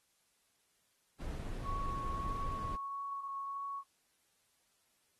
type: noise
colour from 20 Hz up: brown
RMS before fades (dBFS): -40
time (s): 1.19-2.77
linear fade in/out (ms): 20
type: tone with vibrato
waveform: sine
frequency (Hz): 1108.7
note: C#6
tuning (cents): 0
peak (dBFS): -38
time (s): 1.63-3.84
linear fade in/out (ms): 50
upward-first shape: triangle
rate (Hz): 1.6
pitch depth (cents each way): 11
effects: white hiss -75 dBFS RMS until 5.19 s + AAC 32 kbps